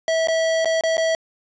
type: tone with dropouts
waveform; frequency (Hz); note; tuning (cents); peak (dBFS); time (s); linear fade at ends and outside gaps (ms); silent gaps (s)
square; 650; E5; -24; -18; 0.08-1.15; 1; 0.273-0.284 / 0.647-0.656 / 0.81-0.836 / 0.97-0.979
effects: resampled to 16000 Hz + 8-bit